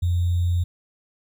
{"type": "tone with sample-and-hold", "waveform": "sine", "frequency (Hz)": 87.6, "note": "F2", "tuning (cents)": 6, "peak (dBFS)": -18, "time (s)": [0.02, 0.64], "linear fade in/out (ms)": 10, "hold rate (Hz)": 3675, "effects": []}